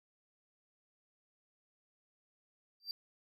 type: tone with exponential growth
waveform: triangle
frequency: 4695 Hz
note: D8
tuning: 1 cent flat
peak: -32 dBFS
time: 2.8-2.91 s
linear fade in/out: 1 ms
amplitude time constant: 22 ms
effects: none